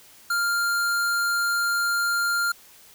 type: tone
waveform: square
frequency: 1398 Hz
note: F6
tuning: 1 cent sharp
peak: -22 dBFS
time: 0.3-2.52 s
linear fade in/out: 5 ms
effects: white hiss -51 dBFS RMS until 2.94 s